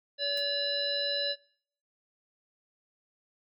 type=harmonic tone; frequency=571 Hz; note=D5; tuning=49 cents flat; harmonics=1 / 3 / 5 / 7 / 9; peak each=-34 / -38 / -41 / -30 / -42 dBFS; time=0.18-1.36 s; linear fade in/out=50 ms
type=noise with exponential decay; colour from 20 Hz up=white; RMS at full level=-44 dBFS; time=0.37-0.47 s; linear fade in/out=2 ms; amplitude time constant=21 ms
effects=noise-tail reverb RT60 0.6 s tail -24 dB re dry